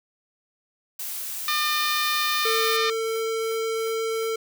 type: noise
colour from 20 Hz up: blue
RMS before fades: -32 dBFS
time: 0.99-2.77 s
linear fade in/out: 5 ms
type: harmonic tone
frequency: 603 Hz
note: D5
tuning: 46 cents sharp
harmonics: 2 / 3 / 4 / 5 / 6 / 7 / 8 / 9 / 10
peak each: -26 / -30 / -30 / -36 / -29 / -33 / -35 / -39 / -41 dBFS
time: 1.48-2.9 s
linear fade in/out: 2 ms
type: tone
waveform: square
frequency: 448.6 Hz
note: A4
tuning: 34 cents sharp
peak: -25 dBFS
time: 2.45-4.36 s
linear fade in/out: 5 ms
effects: none